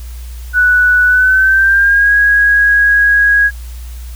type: tone with pitch glide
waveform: sine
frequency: 1480 to 1651.7 Hz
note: F#6 to G#6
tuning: 0 to -10 cents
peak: -6 dBFS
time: 0.53-3.51 s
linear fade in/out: 50 ms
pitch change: +190 cents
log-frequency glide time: 1.06-2.13 s
effects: added 60 Hz sine -24 dBFS peak until 4.15 s + white hiss -40 dBFS RMS until 4.15 s